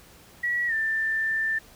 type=tone with pitch glide; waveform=sine; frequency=1929 to 1779.1 Hz; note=B6 to A6; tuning=-41 to +19 cents; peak=-23 dBFS; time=0.43-1.59 s; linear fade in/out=10 ms; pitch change=-140 cents; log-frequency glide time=0.67-0.73 s; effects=pink hiss -52 dBFS RMS until 1.75 s